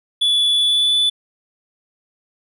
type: tone with pitch glide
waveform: triangle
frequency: 3438 to 3478 Hz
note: A7 to A7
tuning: -41 to -21 cents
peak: -12 dBFS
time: 0.21-1.1 s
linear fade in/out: 10 ms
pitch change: +20 cents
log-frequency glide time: 0.53-0.96 s
effects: none